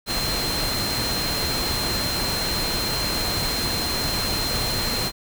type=tone in noise; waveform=sine; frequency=4154 Hz; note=C8; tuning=13 cents flat; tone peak=-26 dBFS; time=0.06-5.12 s; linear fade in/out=50 ms; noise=pink; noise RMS=-26 dBFS; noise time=0.06-5.12 s; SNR=-3 dB; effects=none